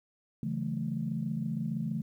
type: chord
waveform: sine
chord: F# minor seventh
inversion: second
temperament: equal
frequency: 138.59 / 164.81 / 185 / 220 Hz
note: C#3 / E3 / F#3 / A3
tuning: 0 / 0 / 0 / 0 cents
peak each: -36 / -35 / -40 / -34 dBFS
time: 0.43-2.02 s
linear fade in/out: 2 ms
effects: tanh soft clip ceiling -20 dBFS + 11-bit

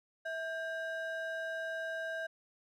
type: ring-modulated tone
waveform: triangle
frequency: 1121 Hz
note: C#6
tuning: 19 cents sharp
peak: -31 dBFS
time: 0.25-2.27 s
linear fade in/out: 10 ms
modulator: 470 Hz
effects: none

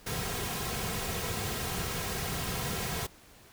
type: noise with comb filter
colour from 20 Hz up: pink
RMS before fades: -34 dBFS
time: 0.06-3.07 s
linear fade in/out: 10 ms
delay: 3.4 ms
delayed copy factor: -0.55
effects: pink hiss -56 dBFS RMS until 3.52 s

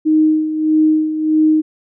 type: tone with tremolo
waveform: sine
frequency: 311.1 Hz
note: D#4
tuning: in tune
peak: -8 dBFS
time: 0.05-1.62 s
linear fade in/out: 20 ms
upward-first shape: sine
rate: 1.6 Hz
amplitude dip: 65%
effects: none

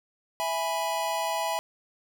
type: chord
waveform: square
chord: E major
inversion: none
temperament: equal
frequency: 659.3 / 830.6 / 987.8 Hz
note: E5 / G#5 / B5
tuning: 0 / 0 / 0 cents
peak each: -32 dBFS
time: 0.4-1.59 s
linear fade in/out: 0 ms
effects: none

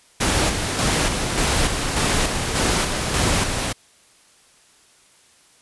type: noise with tremolo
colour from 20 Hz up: pink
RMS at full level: -19 dBFS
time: 0.2-3.73 s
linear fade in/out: 10 ms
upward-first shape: square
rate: 1.7 Hz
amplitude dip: 40%
effects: white hiss -54 dBFS RMS until 5.61 s + resampled to 24000 Hz

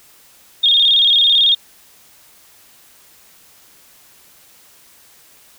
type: tone with vibrato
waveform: sine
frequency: 3459 Hz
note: A7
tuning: 30 cents flat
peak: -9 dBFS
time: 0.63-1.55 s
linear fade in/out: 10 ms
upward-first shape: square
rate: 18 Hz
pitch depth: 93 cents each way
effects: white hiss -48 dBFS RMS until 5.58 s

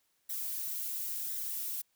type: noise with flanger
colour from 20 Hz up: violet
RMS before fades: -37 dBFS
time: 0.29-1.82 s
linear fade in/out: 10 ms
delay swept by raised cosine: 0.52 to 5.42 ms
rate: 0.96 Hz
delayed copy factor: +0.5
effects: white hiss -75 dBFS RMS until 1.95 s

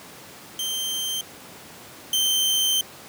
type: tone pair in turn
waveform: sawtooth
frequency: 3136 / 3113 Hz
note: G7 / G7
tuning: 0 / -13 cents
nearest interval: unison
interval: 13 cents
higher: first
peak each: -22 / -16 dBFS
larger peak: second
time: 0.59-1.21 / 2.13-2.81 s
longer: second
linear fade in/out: 2 ms
effects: pink hiss -43 dBFS RMS until 3.08 s + high-pass 150 Hz 12 dB/octave

